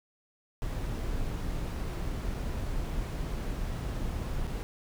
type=noise with dropouts; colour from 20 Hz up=brown; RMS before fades=-33 dBFS; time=0.62-4.63 s; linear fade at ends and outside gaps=0 ms; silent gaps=2.342-2.346 / 4.47-4.475 s; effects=none